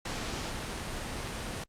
pink noise, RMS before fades -36 dBFS, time 0.05-1.64 s, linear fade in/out 5 ms, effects low-pass 8000 Hz 12 dB/octave + Opus 48 kbps

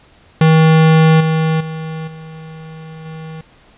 square tone with level steps, 159.4 Hz, D#3, 42 cents sharp, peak -7 / -13 / -23 / -31 / -28 dBFS, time 0.41-3.41 s, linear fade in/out 2 ms, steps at 1.2 / 1.6 / 2.07 / 3.05 s, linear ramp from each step 10 ms, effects pink hiss -48 dBFS RMS until 3.77 s + resampled to 8000 Hz

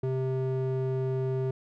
square tone with band-pass filter, 130.9 Hz, C3, 1 cent sharp, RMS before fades -29 dBFS, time 0.03-1.51 s, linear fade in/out 5 ms, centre 280 Hz, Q 6.2, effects none

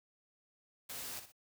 white noise with echo, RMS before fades -44 dBFS, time 0.89-1.2 s, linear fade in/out 10 ms, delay 61 ms, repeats 2, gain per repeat -9 dB, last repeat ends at 1.322 s, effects none

